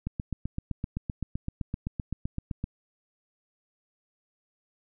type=click train; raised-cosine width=5 ms; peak=-18 dBFS; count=21; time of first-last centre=0.07-2.641 s; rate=7.78 Hz; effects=none